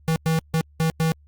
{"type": "tone bursts at uneven times", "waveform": "square", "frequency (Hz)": 161.3, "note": "E3", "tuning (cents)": -37, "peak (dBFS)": -19, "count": 5, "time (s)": [[0.08, 0.16], [0.26, 0.39], [0.54, 0.61], [0.8, 0.9], [1, 1.12]], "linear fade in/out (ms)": 0, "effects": ["added 73 Hz sine -50 dBFS peak until 1.27 s", "Opus 48 kbps"]}